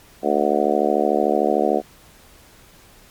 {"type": "harmonic tone", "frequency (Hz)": 73.42, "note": "D2", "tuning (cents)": 0, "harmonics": [3, 4, 5, 6, 7, 8, 9, 10], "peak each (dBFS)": [-26, -25, -23, -23, -25, -24, -24, -23], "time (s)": [0.22, 1.82], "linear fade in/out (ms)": 50, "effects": ["pink hiss -49 dBFS RMS until 3.1 s", "MP3 96 kbps"]}